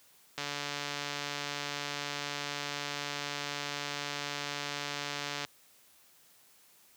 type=click train; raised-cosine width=0.2 ms; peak=-18 dBFS; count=731; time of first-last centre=0.38-5.449 s; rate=144 Hz; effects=white hiss -62 dBFS RMS until 6.96 s + high-pass 80 Hz 12 dB/octave